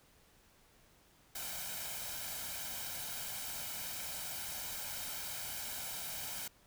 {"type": "noise with comb filter", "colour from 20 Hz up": "white", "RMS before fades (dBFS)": -42, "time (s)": [1.35, 6.48], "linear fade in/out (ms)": 5, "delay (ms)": 1.3, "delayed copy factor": 0.6, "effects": ["pink hiss -66 dBFS RMS until 6.66 s"]}